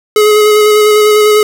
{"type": "tone with vibrato", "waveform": "square", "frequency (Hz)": 423.1, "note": "G#4", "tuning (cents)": 32, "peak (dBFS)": -5, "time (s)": [0.16, 1.43], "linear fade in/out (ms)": 2, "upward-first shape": "square", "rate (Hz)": 10, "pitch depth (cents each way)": 12, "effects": ["7-bit"]}